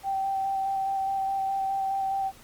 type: tone with vibrato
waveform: sine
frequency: 778 Hz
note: G5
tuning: 13 cents flat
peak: -25 dBFS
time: 0.03-2.32 s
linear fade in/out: 50 ms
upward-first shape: square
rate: 4.8 Hz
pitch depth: 10 cents each way
effects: pink hiss -52 dBFS RMS until 2.43 s + Opus 48 kbps